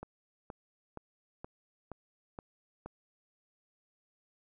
click train, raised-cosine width 1 ms, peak -28 dBFS, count 7, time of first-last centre 0.03-2.86 s, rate 2.12 Hz, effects none

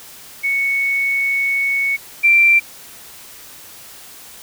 sine tone pair in turn, 2217 / 2355 Hz, C#7 / D7, 0 / +4 cents, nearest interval minor second, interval 104 cents, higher second, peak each -15 / -8 dBFS, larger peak second, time 0.43-1.97 / 2.23-2.6 s, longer first, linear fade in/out 20 ms, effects white hiss -39 dBFS RMS until 4.42 s

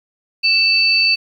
sine tone pair together, 2649 / 4546 Hz, E7 / C#8, +8 / +43 cents, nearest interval major sixth, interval 935 cents, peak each -14 dBFS, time 0.43-1.16 s, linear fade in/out 20 ms, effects 8-bit

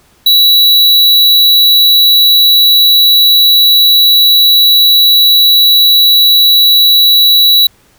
square tone, 3926 Hz, B7, 11 cents flat, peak -4 dBFS, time 0.26-7.67 s, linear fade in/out 5 ms, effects pink hiss -48 dBFS RMS until 7.98 s

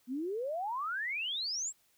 sine exponential sweep, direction up, 237.1 to 7900 Hz, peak -33 dBFS, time 0.07-1.73 s, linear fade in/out 50 ms, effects white hiss -70 dBFS RMS until 1.97 s

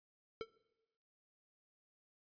square tone with exponential decay, 447.7 Hz, A4, 30 cents sharp, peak -36 dBFS, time 0.41-0.49 s, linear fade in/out 0 ms, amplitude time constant 16 ms, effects noise-tail reverb RT60 1.0 s tail -20 dB re dry + resampled to 11025 Hz

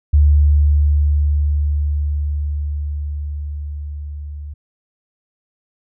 sine tone with level ramp, 73.42 Hz, D2, in tune, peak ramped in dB -7 to -27 dBFS, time 0.13-4.54 s, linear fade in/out 10 ms, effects none

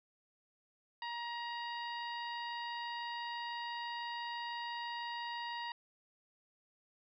harmonic tone, 946 Hz, A#5, 25 cents sharp, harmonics 1 / 2 / 3 / 4 / 5, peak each -41 / -45 / -49 / -51 / -52 dBFS, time 1.02-5.72 s, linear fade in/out 2 ms, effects none

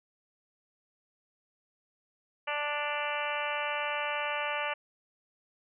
harmonic tone with a mistuned harmonic, 293.7 Hz, D4, in tune, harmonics 2 / 3 / 4 / 5 / 6 / 7 / 8 / 9 / 10, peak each -37 / -37 / -38 / -40 / -40 / -42 / -38 / -40 / -42 dBFS, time 2.47-4.74 s, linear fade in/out 10 ms, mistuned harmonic 9, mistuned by +31 cents, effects none

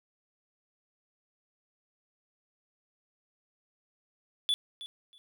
triangle tone with echo, 3448 Hz, A7, 36 cents flat, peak -23 dBFS, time 4.49-4.54 s, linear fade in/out 0 ms, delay 320 ms, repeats 2, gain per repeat -15 dB, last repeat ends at 5.18 s, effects none

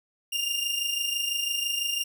sawtooth tone pair together, 2794 / 2820 Hz, F7 / F7, 0 / +16 cents, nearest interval unison, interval 16 cents, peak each -26 dBFS, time 0.32-2.04 s, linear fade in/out 10 ms, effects none

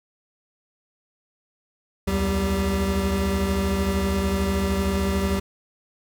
square tone cluster, 67.9 / 81.1 / 192.7 / 393.5 Hz, C#2 / E2 / G3 / G4, -35 / -28 / -29 / +7 cents, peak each -29 / -28 / -25 / -29 dBFS, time 2.07-5.4 s, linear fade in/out 10 ms, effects none

